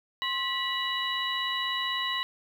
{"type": "harmonic tone with a mistuned harmonic", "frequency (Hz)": 976, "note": "B5", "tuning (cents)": -21, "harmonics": [1, 2, 3, 4], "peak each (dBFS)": [-33, -33, -33, -33], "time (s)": [0.22, 2.23], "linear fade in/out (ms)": 0, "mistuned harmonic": 1, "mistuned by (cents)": 140, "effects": ["9-bit"]}